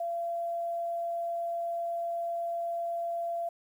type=tone with quantisation; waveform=sine; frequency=682 Hz; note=F5; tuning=41 cents flat; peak=-30 dBFS; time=0-3.49 s; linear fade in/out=5 ms; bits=10; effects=none